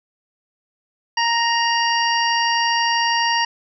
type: harmonic tone with a mistuned harmonic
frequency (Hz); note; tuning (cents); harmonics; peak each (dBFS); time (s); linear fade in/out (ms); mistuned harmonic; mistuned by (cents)
932.3; A#5; 0; 1 / 2 / 3 / 5 / 6; -19 / -22 / -24 / -26 / -27; 1.17-3.45; 5; 3; +16
effects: none